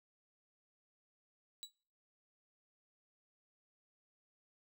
35% pulse tone with exponential decay, 3914 Hz, B7, 16 cents flat, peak -38 dBFS, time 1.63-1.72 s, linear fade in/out 0 ms, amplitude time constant 19 ms, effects noise-tail reverb RT60 0.5 s tail -26 dB re dry

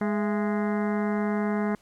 harmonic tone with a mistuned harmonic, 207.7 Hz, G#3, in tune, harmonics 1 / 2 / 3 / 4 / 5 / 6 / 7 / 8 / 9 / 10, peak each -25 / -31 / -35 / -37 / -39 / -41 / -42 / -43 / -44 / -45 dBFS, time 0.01-1.75 s, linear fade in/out 2 ms, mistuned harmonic 3, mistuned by +100 cents, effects pink hiss -60 dBFS RMS until 1.81 s + low-pass 11000 Hz 12 dB/octave

